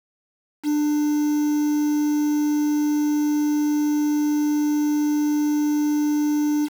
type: tone with quantisation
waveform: triangle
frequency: 297.4 Hz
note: D4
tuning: 22 cents sharp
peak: -16 dBFS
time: 0.63-6.69 s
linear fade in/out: 50 ms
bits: 6
effects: none